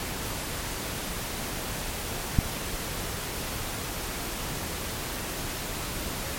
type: click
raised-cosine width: 5 ms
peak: -7 dBFS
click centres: 2.388 s
effects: pink hiss -33 dBFS RMS until 6.38 s + MP3 64 kbps